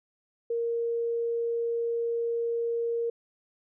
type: tone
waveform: sine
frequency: 466.2 Hz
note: A#4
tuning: in tune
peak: -26 dBFS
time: 0.5-3.1 s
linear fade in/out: 5 ms
effects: none